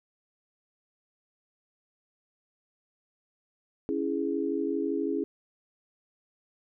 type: chord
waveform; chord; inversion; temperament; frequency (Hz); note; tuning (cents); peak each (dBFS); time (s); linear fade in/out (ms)
sine; C# minor; none; equal; 277.2 / 329.6 / 415.3; C#4 / E4 / G#4; 0 / 0 / 0; -31; 3.89-5.24; 0
effects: none